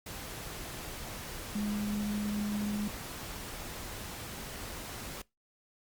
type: tone in noise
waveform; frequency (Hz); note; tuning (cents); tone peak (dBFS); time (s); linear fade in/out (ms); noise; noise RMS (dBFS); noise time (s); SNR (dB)
sine; 207.7; G#3; 0; -31; 1.55-2.88; 5; pink; -42; 0.06-5.22; +8
effects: noise-tail reverb RT60 0.2 s tail -23 dB re dry + Opus 48 kbps